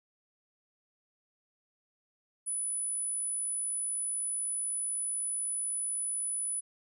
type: tone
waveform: sine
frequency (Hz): 9956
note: D#9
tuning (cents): 0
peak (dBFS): -31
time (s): 2.46-6.61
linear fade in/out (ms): 20
effects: none

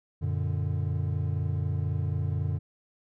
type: chord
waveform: triangle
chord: Gb augmented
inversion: none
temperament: equal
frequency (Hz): 92.5 / 116.54 / 146.83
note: Gb2 / Bb2 / D3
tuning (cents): 0 / 0 / 0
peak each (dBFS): -27 / -31 / -29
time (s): 0.21-2.59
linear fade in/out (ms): 20
effects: none

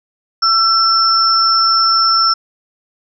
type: tone pair together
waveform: sine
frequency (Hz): 1342 / 5368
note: E6 / E8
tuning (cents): +31 / +31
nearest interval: 2 octaves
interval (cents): 2400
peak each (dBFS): -12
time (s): 0.42-2.34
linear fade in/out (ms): 10
effects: none

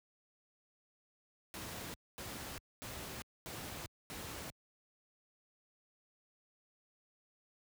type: noise bursts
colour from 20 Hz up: pink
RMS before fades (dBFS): -45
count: 5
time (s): 1.54-4.5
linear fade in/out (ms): 0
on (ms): 400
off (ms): 240
effects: high-pass 60 Hz 12 dB/octave

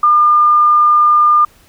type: tone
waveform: sine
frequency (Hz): 1205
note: D6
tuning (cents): +44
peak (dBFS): -6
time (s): 0.03-1.45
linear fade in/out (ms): 5
effects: pink hiss -48 dBFS RMS until 1.68 s

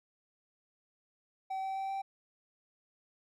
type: tone with pitch steps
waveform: triangle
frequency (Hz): 766 / 770.4 / 774.9 / 779.4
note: G5 / G5 / G5 / G5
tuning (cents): -40 / -30 / -20 / -10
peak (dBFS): -32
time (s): 1.5-2.02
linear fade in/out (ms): 10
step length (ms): 130
effects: none

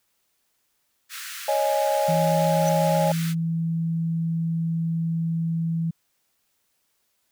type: high-pass noise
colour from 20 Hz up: pink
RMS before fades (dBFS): -36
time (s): 1.09-3.35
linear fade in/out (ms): 50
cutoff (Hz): 1300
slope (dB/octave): 48
type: chord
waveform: sine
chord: C# suspended second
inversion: none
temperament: equal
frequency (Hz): 554.4 / 622.3 / 830.6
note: C#5 / D#5 / G#5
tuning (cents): 0 / 0 / 0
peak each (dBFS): -24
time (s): 1.48-3.12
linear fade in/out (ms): 5
type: tone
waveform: sine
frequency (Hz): 164.81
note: E3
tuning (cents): 0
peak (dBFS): -22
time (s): 2.08-5.91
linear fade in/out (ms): 10
type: tone with exponential growth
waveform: sine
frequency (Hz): 5990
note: F#8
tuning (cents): +20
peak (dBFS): -26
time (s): 2.61-2.69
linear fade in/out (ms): 0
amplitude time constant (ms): 17
effects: white hiss -71 dBFS RMS until 7.31 s

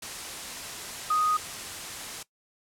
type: tone in noise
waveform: sine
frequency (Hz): 1244.5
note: D#6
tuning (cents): 0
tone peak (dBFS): -22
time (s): 1.1-1.37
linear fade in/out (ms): 5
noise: white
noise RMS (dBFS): -37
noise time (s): 0.02-2.23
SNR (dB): +12
effects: noise-tail reverb RT60 0.1 s tail -19 dB re dry + low-pass 10000 Hz 12 dB/octave

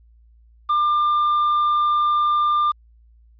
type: tone with quantisation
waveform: triangle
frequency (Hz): 1196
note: D6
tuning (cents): +31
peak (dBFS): -14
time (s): 0.69-2.72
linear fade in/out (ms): 10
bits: 7
effects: added 57 Hz sine -49 dBFS peak until 3.39 s + resampled to 11025 Hz

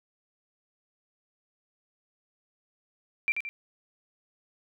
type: tone with echo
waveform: sine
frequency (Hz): 2356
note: D7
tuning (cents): +5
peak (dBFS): -22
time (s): 3.28-3.32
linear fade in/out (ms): 0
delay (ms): 85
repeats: 2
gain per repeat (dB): -6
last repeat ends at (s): 3.49
effects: none

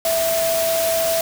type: tone in noise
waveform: sine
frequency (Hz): 659.3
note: E5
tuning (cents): 0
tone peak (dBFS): -18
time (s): 0.05-1.21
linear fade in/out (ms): 2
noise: white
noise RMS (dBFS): -24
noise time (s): 0.05-1.21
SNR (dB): +3
effects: none

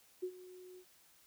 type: tone with ADSR envelope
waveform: sine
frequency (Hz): 365.9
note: F#4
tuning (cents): -19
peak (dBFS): -34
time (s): 0.22-0.85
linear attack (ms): 16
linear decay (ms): 71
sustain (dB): -17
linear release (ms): 73
effects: white hiss -66 dBFS RMS until 1.26 s

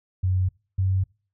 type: tone pair in turn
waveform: sine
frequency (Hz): 92.7 / 94.81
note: F#2 / F#2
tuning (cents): +4 / +43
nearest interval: unison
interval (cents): 39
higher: second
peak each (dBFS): -19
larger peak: neither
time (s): 0.23-0.49 / 0.78-1.04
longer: neither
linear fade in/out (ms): 10
effects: noise-tail reverb RT60 0.4 s tail -26 dB re dry

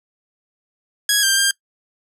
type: tone with pitch steps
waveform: 10% pulse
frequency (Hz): 1661 / 1582 / 1598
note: G#6 / G6 / G6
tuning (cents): 0 / +15 / +33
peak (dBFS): -5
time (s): 1.09-1.51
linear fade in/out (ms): 2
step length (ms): 140
effects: noise-tail reverb RT60 0.1 s tail -23 dB re dry

